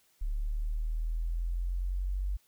sine exponential sweep, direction up, 35.82 to 48.5 Hz, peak -29 dBFS, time 0.21-2.37 s, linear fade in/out 10 ms, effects white hiss -68 dBFS RMS until 2.47 s

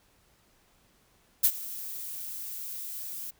violet noise with ADSR envelope, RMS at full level -19 dBFS, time 1.43-3.31 s, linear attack 16 ms, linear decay 62 ms, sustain -19 dB, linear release 13 ms, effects pink hiss -65 dBFS RMS until 3.39 s

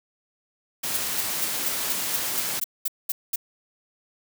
white noise, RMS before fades -28 dBFS, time 0.83-2.6 s, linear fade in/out 10 ms
violet noise bursts, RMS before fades -25 dBFS, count 11, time 0.94-3.359 s, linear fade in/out 5 ms, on 29 ms, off 210 ms
effects high-pass 100 Hz 12 dB/octave

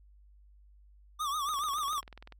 square tone with vibrato, 1174.7 Hz, D6, in tune, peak -31 dBFS, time 1.19-2.01 s, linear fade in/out 20 ms, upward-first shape triangle, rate 7.1 Hz, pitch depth 140 cents each way
click train, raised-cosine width 0.3 ms, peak -32 dBFS, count 18, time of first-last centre 1.49-2.323 s, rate 20.4 Hz
effects added 50 Hz sine -55 dBFS peak until 2.39 s + MP3 64 kbps

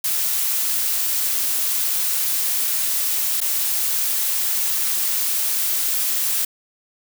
blue noise with dropouts, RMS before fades -21 dBFS, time 0.04-6.45 s, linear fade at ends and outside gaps 5 ms, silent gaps 3.405-3.413 s, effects none

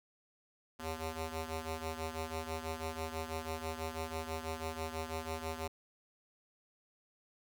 10% pulse ring-modulated tone, 160.7 Hz, E3, 44 cents flat, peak -27 dBFS, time 0.79-5.68 s, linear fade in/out 10 ms, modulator 238 Hz, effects none

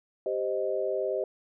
sine chord, C minor, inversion second, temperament equal, 392 / 523.3 / 622.3 Hz, G4 / C5 / Eb5, 0 / 0 / 0 cents, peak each -31 dBFS, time 0.26-1.24 s, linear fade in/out 2 ms, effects none

